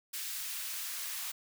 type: noise with high-pass filter sweep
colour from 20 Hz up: white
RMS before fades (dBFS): -39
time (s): 0.13-1.32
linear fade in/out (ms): 10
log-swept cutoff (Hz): 2000 to 1100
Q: 0.76
effects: none